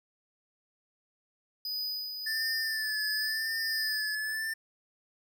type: tone with tremolo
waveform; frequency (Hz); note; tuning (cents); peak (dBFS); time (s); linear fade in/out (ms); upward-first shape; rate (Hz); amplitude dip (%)
square; 4978; D#8; 0; -32; 1.65-4.15; 2; sine; 1.5; 45
type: tone with vibrato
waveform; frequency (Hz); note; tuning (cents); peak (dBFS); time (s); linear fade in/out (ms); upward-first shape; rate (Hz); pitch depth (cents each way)
square; 1760; A6; 0; -32; 2.26-4.54; 10; sine; 0.94; 41
effects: none